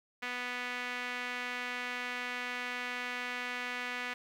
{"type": "tone with band-pass filter", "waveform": "sawtooth", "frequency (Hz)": 246.9, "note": "B3", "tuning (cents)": 0, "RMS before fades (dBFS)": -38, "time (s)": [0.22, 4.14], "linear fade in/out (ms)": 10, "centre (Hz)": 2100, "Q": 2, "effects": ["10-bit"]}